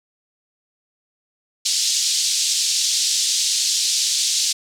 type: band-pass noise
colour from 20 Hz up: pink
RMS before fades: -20 dBFS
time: 1.65-4.53 s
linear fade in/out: 10 ms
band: 3900 to 7800 Hz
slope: 24 dB/octave
effects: none